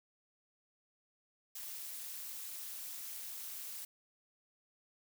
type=noise with amplitude modulation; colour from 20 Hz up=blue; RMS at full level=-42 dBFS; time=1.55-3.85 s; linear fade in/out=5 ms; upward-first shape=sine; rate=249 Hz; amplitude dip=70%; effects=none